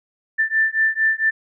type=beating tone pair; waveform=sine; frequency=1771 / 1775.4 Hz; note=A6 / A6; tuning=+11 / +15 cents; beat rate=4.4 Hz; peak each=-19 dBFS; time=0.38-1.31 s; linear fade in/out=20 ms; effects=none